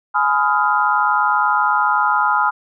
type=chord; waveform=sine; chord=F half-diminished seventh; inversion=first; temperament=just; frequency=838.1 / 1005.8 / 1257.2 / 1396.9 Hz; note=Ab5 / Cb6 / Eb6 / F6; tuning=+16 / +31 / +18 / 0 cents; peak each=-19 dBFS; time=0.14-2.51 s; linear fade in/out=20 ms; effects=none